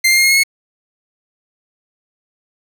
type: tone with pitch steps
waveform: sawtooth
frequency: 2093 / 2111 / 2130 / 2148 / 2167 / 2186 Hz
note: C7 / C7 / C7 / C7 / C#7 / C#7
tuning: 0 / +15 / +30 / +45 / -40 / -25 cents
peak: -6 dBFS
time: 0.04-0.436 s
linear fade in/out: 10 ms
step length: 66 ms
effects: none